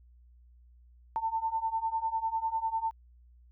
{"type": "beating tone pair", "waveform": "sine", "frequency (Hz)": [891, 901], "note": ["A5", "A5"], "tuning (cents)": [22, 41], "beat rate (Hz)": 10, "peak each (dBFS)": [-33, -31], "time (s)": [1.16, 2.91], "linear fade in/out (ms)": 0, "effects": ["added 60 Hz sine -55 dBFS peak until 3.51 s"]}